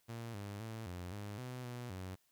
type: tone with pitch steps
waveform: sawtooth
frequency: 116 / 101.2 / 111.8 / 89.1 / 102.8 / 125.9 / 122.1 / 93.2 Hz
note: A#2 / G#2 / A2 / F2 / G#2 / B2 / B2 / F#2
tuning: -8 / -44 / +28 / +35 / -17 / +34 / -19 / +13 cents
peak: -39 dBFS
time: 0.08-2.16 s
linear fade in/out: 20 ms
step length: 260 ms
effects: white hiss -75 dBFS RMS until 2.31 s